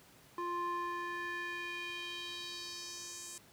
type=tone with band-pass filter sweep; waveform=square; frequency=349.2 Hz; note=F4; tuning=in tune; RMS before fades=-41 dBFS; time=0.38-3.38 s; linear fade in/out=2 ms; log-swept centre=850 to 8000 Hz; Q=2.6; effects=pink hiss -61 dBFS RMS until 3.52 s + high-pass 80 Hz 12 dB/octave